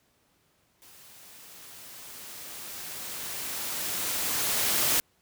white noise with level ramp, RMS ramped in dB -53 to -24 dBFS, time 0.82-5 s, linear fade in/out 0 ms, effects pink hiss -68 dBFS RMS until 5.21 s + high-pass 60 Hz 12 dB/octave

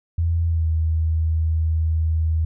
sine tone with pitch glide, 83.6 to 80.15 Hz, E2 to E2, +25 to -48 cents, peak -17 dBFS, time 0.18-2.45 s, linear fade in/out 5 ms, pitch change -73 cents, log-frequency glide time 0.47-0.67 s, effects none

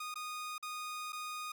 sawtooth tone with dropouts, 1235 Hz, D#6, 13 cents flat, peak -36 dBFS, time 0-1.52 s, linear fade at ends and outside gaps 5 ms, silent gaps 0.142-0.156 / 0.581-0.626 / 1.123-1.129 s, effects none

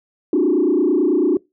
sine tone with frequency modulation, 329.6 Hz, E4, in tune, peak -12 dBFS, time 0.33-1.37 s, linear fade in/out 2 ms, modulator 29.1 Hz, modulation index 1.9, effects noise-tail reverb RT60 0.2 s tail -23 dB re dry + tanh soft clip ceiling -8 dBFS

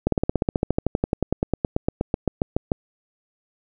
slowing click train, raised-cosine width 2 ms, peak -6 dBFS, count 29, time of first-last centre 0.07-2.718 s, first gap 53 ms, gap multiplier 1.04, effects none

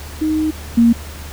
sine tone pair in turn, 311.1 / 233.1 Hz, D#4 / A#3, 0 / 0 cents, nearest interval perfect fourth, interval 500 cents, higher first, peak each -14 / -7 dBFS, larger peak second, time 0.21-0.51 / 0.77-0.93 s, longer first, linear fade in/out 10 ms, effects added 75 Hz sine -30 dBFS peak until 1.32 s + pink hiss -35 dBFS RMS until 1.32 s

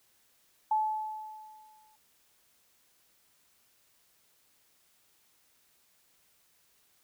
sine tone with exponential decay, 864 Hz, A5, 32 cents flat, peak -23 dBFS, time 0.71-1.96 s, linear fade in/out 5 ms, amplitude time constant 270 ms, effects white hiss -68 dBFS RMS until 7.03 s

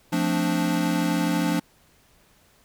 square chord, D minor seventh, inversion first, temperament equal with one note detuned, 174.61 / 222.3 / 261.6 / 293.7 Hz, F3 / A3 / C4 / D4, 0 / +18 / 0 / 0 cents, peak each -26 / -30 / -31 / -26 dBFS, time 0.12-1.6 s, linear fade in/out 10 ms, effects pink hiss -59 dBFS RMS until 2.64 s

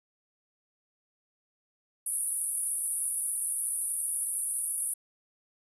white band-pass noise, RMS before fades -32 dBFS, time 2.06-4.94 s, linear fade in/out 5 ms, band 9300 to 11000 Hz, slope 96 dB/octave, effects none

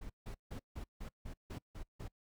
brown noise bursts, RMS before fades -44 dBFS, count 9, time 0.01-2.082 s, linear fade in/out 10 ms, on 88 ms, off 160 ms, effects noise-tail reverb RT60 0.1 s tail -24 dB re dry

